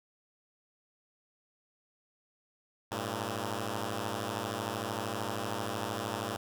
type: beating tone pair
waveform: 5% pulse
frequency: 100.6 / 113.6 Hz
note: G2 / A#2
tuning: +45 / -44 cents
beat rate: 13 Hz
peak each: -25 dBFS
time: 2.91-6.37 s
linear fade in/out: 10 ms
effects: none